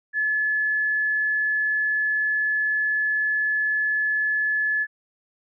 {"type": "tone", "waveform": "sine", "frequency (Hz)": 1718, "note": "A6", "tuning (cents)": -42, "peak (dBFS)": -20, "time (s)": [0.13, 4.87], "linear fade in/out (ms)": 50, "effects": []}